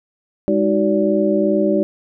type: tone cluster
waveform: sine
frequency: 204.9 / 313.2 / 375.8 / 577 Hz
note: G#3 / D#4 / F#4 / D5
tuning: -23 / +11 / +27 / -31 cents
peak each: -19 dBFS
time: 0.48-1.83 s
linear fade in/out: 0 ms
effects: none